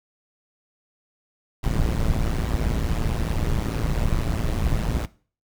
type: noise with amplitude modulation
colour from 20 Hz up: brown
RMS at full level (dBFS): -19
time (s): 1.63-5.06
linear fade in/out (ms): 10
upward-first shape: sine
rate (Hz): 113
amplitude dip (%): 90
effects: noise-tail reverb RT60 0.4 s tail -19 dB re dry